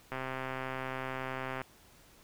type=click train; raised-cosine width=0.5 ms; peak=-22 dBFS; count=197; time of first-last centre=0.12-1.616 s; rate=131 Hz; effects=pink hiss -60 dBFS RMS until 2.23 s